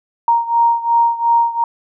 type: beating tone pair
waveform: sine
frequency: 932.3 / 935.1 Hz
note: A#5 / A#5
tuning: 0 / +5 cents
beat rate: 2.8 Hz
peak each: -13 / -16 dBFS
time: 0.28-1.64 s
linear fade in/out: 2 ms
effects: none